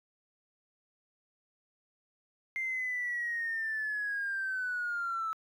triangle linear sweep, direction down, 2100 to 1303 Hz, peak -28 dBFS, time 2.56-5.33 s, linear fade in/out 0 ms, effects tanh soft clip ceiling -29 dBFS

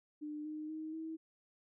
sine tone with pitch steps, 300 / 306.8 / 313.8 / 321 Hz, D4 / D#4 / D#4 / E4, +37 / -24 / +15 / -46 cents, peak -40 dBFS, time 0.21-1.17 s, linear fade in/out 20 ms, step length 240 ms, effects none

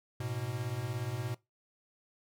square beating tone pair, 108.1 / 125.1 Hz, A2 / B2, -30 / +23 cents, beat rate 17 Hz, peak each -39 / -37 dBFS, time 0.2-1.35 s, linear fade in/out 5 ms, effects noise-tail reverb RT60 0.2 s tail -21 dB re dry

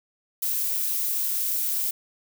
violet noise, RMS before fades -26 dBFS, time 0.42-1.91 s, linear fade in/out 5 ms, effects none

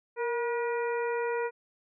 harmonic tone with a mistuned harmonic, 480.9 Hz, B4, 46 cents flat, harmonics 1 / 2 / 3 / 4 / 5, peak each -29 / -35 / -39 / -41 / -43 dBFS, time 0.16-1.51 s, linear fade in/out 50 ms, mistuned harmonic 1, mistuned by -45 cents, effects none

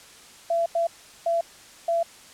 sine tone bursts at uneven times, 674 Hz, E5, 38 cents sharp, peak -20 dBFS, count 4, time 0.5-0.66 / 0.75-0.87 / 1.26-1.41 / 1.88-2.03 s, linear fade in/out 5 ms, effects white hiss -48 dBFS RMS until 2.33 s + low-pass 9000 Hz 12 dB/octave

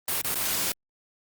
white noise with dropouts, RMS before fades -27 dBFS, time 0.08-0.72 s, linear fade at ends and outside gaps 2 ms, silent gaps 0.215-0.245 / 0.345-0.355 s, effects Opus 32 kbps

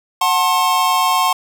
square chord, F# diminished, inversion none, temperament just, 740 / 888 / 1065.6 Hz, F#5 / A5 / C6, 0 / +16 / +31 cents, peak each -20 / -20 / -16 dBFS, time 0.21-1.33 s, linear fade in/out 5 ms, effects none

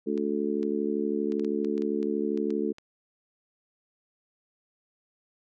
harmonic tone, 72.6 Hz, D2, 19 cents flat, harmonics 3 / 4 / 5 / 6, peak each -31 / -31 / -31 / -31 dBFS, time 0.06-2.73 s, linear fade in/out 20 ms
clicks, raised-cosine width 0.2 ms, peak -29 dBFS, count 12, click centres 0.177 / 0.63 / 1.321 / 1.396 / 1.447 / 1.647 / 1.779 / 1.821 / 2.029 / 2.375 / 2.505 / 2.784 s
effects none

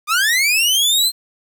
sawtooth linear sweep, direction up, 1174.7 to 4190 Hz, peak -10 dBFS, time 0.07-1.12 s, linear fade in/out 50 ms, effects 8-bit

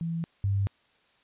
sine tone pair in turn, 166.2 / 98.82 Hz, E3 / G2, +15 / +14 cents, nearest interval major sixth, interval 901 cents, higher first, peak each -28 / -23 dBFS, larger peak second, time 0.01-0.24 / 0.44-0.67 s, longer neither, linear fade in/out 0 ms, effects white hiss -65 dBFS RMS until 1.23 s + resampled to 8000 Hz

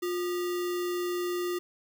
sine tone with sample-and-hold, 354.4 Hz, F4, 25 cents sharp, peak -28 dBFS, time 0.02-1.59 s, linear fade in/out 10 ms, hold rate 1575 Hz, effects none

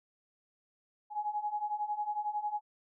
sine beating tone pair, 830.6 / 841.6 Hz, G#5 / G#5, 0 / +23 cents, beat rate 11 Hz, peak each -37 / -34 dBFS, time 1.1-2.61 s, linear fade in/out 50 ms, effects none

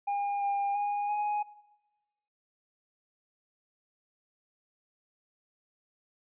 triangle tone with pitch steps, 809 / 803 / 820 / 833 Hz, G#5 / G5 / G#5 / G#5, -46 / +41 / -22 / +5 cents, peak -26 dBFS, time 0.07-1.43 s, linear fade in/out 10 ms, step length 340 ms, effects noise-tail reverb RT60 1.0 s tail -18 dB re dry + resampled to 8000 Hz

